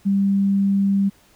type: tone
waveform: sine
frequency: 197.4 Hz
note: G3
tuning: 12 cents sharp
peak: -15 dBFS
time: 0.05-1.1 s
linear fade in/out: 20 ms
effects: pink hiss -55 dBFS RMS until 1.35 s